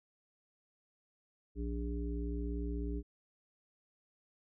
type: harmonic tone with a mistuned harmonic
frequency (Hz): 58.27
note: A#1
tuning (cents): 0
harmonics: 1 / 3 / 5 / 7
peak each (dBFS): -36 / -45 / -42 / -45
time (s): 1.55-3.03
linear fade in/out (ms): 50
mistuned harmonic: 1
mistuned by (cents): +26
effects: none

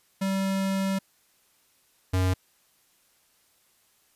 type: tone pair in turn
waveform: square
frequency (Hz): 193.3 / 92.63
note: G3 / F#2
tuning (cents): -24 / +2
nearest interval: octave + minor second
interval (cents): 1274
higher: first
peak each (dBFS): -25 / -22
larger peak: second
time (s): 0.21-0.99 / 2.13-2.34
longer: first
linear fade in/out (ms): 10
effects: white hiss -65 dBFS RMS until 4.15 s + resampled to 32000 Hz

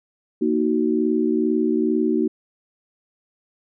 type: chord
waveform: sine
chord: D# minor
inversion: second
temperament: just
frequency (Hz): 233.3 / 311.1 / 373.4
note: A#3 / D#4 / F#4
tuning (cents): +2 / 0 / +16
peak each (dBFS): -22 / -21 / -22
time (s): 0.41-2.28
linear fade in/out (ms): 10
effects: none

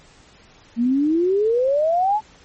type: exponential sweep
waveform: sine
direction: up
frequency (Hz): 227.2 to 880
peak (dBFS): -15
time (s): 0.76-2.21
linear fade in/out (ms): 50
effects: pink hiss -50 dBFS RMS until 2.44 s + MP3 32 kbps

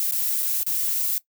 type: noise with dropouts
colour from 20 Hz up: violet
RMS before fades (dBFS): -24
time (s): 0-1.18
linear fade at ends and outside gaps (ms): 0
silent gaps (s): 0.111-0.122 / 0.425-0.429 / 0.631-0.665
effects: noise-tail reverb RT60 0.1 s tail -18 dB re dry

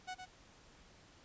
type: tone with echo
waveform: sawtooth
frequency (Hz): 740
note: F#5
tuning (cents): 0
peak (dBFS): -37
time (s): 0.07-0.15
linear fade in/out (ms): 20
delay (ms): 110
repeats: 1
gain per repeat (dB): -6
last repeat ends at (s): 0.26
effects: pink hiss -62 dBFS RMS until 1.24 s + resampled to 16000 Hz

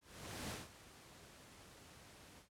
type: noise with ADSR envelope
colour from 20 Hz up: pink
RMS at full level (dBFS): -44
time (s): 0.01-2.49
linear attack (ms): 490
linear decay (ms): 180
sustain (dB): -15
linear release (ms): 110
effects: high-pass 60 Hz 12 dB/octave + low-pass 11000 Hz 12 dB/octave

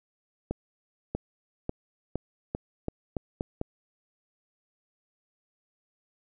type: accelerating click train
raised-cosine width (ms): 2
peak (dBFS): -16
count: 9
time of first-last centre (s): 0.51-3.614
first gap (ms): 640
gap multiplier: 0.85
effects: none

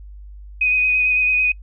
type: tone with vibrato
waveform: sine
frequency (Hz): 2500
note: D#7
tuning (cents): +8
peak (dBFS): -14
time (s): 0.61-1.52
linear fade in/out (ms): 5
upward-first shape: sine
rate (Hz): 9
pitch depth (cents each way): 18
effects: noise-tail reverb RT60 0.1 s tail -26 dB re dry + added 50 Hz sine -35 dBFS peak until 1.62 s

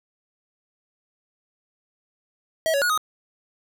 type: tone with pitch steps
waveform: square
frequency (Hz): 644 / 560 / 1450 / 1251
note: E5 / C#5 / F#6 / D#6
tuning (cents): -41 / +18 / -35 / +9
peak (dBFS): -20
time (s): 2.66-2.976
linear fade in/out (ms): 0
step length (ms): 79
effects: none

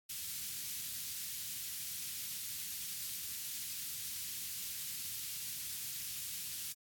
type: band-stop noise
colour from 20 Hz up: white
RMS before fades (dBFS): -42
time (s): 0.09-6.73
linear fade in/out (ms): 10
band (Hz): 140 to 2800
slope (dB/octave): 12
effects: high-pass 80 Hz 12 dB/octave + AAC 64 kbps

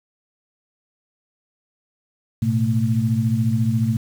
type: tone cluster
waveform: sine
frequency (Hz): 110.1 / 124.3 / 223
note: A2 / B2 / A3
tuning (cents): +2 / +12 / +23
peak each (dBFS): -21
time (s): 2.42-3.97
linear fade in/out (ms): 5
effects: 7-bit

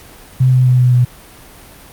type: tone with pitch steps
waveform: sine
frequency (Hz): 128.9 / 127.57 / 126.25 / 124.94 / 123.65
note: C3 / C3 / B2 / B2 / B2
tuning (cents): -26 / -43 / +39 / +20 / +3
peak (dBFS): -7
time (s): 0.4-1.05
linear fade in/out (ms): 10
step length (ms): 130
effects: pink hiss -39 dBFS RMS until 1.92 s + Opus 48 kbps

